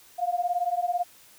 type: beating tone pair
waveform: sine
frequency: 698.5 / 716.5 Hz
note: F5 / F5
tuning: 0 / +44 cents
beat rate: 18 Hz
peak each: -27 dBFS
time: 0.18-1.04 s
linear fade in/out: 20 ms
effects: white hiss -54 dBFS RMS until 1.38 s